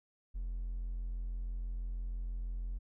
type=tone with hard clipping; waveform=triangle; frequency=43.07 Hz; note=F1; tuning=23 cents flat; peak=-36 dBFS; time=0.34-2.79 s; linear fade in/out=20 ms; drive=4 dB; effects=none